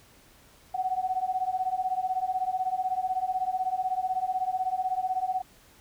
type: beating tone pair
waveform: sine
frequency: 739 / 755 Hz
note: F#5 / F#5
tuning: -2 / +35 cents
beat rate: 16 Hz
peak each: -29 dBFS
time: 0.74-5.42 s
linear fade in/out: 10 ms
effects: pink hiss -57 dBFS RMS until 5.8 s